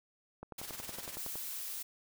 click train, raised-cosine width 1 ms, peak -30 dBFS, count 11, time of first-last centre 0.43-1.356 s, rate 10.8 Hz
white noise with tremolo, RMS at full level -42 dBFS, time 0.58-1.18 s, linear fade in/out 5 ms, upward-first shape sine, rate 20 Hz, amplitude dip 60%
blue noise, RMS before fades -41 dBFS, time 1.17-1.83 s, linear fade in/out 10 ms
effects none

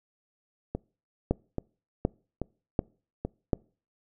two click trains, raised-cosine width 2 ms, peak -10 / -17 dBFS, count 4 / 4, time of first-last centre 1.31-3.532 / 0.75-3.25 s, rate 1.35 / 1.2 Hz, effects noise-tail reverb RT60 0.4 s tail -26 dB re dry

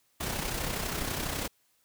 pink noise with amplitude modulation, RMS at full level -31 dBFS, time 0.2-1.48 s, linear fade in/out 10 ms, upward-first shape sine, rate 32.1 Hz, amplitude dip 50%, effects white hiss -70 dBFS RMS until 1.84 s

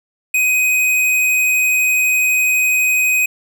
square tone, 2508 Hz, D#7, 13 cents sharp, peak -13 dBFS, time 0.34-3.26 s, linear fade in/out 5 ms, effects none

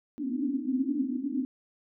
white band-pass noise, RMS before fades -30 dBFS, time 0.18-1.45 s, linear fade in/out 0 ms, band 250 to 290 Hz, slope 96 dB/octave, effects none

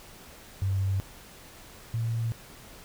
sine tone pair in turn, 96.7 / 114.76 Hz, G2 / A#2, -23 / -27 cents, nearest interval minor third, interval 296 cents, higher second, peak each -24 / -26 dBFS, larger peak first, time 0.62-1 / 1.94-2.32 s, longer neither, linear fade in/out 0 ms, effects pink hiss -49 dBFS RMS until 2.84 s

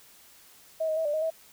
sine tone with pitch steps, 640 / 627 / 645 / 589 / 626 / 646 Hz, D#5 / D#5 / E5 / D5 / D#5 / E5, +49 / +13 / -38 / +5 / +10 / -35 cents, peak -25 dBFS, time 0.8-1.304 s, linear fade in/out 10 ms, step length 84 ms, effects white hiss -55 dBFS RMS until 1.52 s

